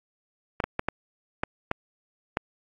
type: clicks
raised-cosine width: 0.5 ms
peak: -10 dBFS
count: 7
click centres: 0.602 / 0.64 / 0.794 / 0.886 / 1.435 / 1.714 / 2.371 s
effects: AAC 64 kbps